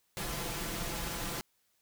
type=noise with comb filter; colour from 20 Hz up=pink; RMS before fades=-37 dBFS; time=0.17-1.41 s; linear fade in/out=0 ms; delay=5.9 ms; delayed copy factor=+0.7; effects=white hiss -74 dBFS RMS until 1.81 s